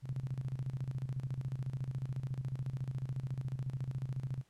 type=tone with tremolo; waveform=sine; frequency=130.81 Hz; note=C3; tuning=in tune; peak=-33 dBFS; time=0.02-4.44 s; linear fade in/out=50 ms; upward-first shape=square; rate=14 Hz; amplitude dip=70%; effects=pink hiss -72 dBFS RMS until 4.49 s + low-pass 11000 Hz 12 dB/octave